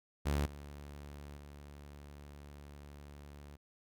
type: tone with level steps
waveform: sawtooth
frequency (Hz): 72.2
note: D2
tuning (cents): -29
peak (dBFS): -27 / -43 / -46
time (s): 0.25-3.57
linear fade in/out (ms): 20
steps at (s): 0.46 / 1.37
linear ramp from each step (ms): 2
effects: none